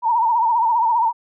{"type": "tone with vibrato", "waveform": "sine", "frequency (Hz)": 927, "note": "A#5", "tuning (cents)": -10, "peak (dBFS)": -14, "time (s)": [0.02, 1.13], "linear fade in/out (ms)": 50, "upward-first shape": "triangle", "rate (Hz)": 15, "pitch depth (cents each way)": 110, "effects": []}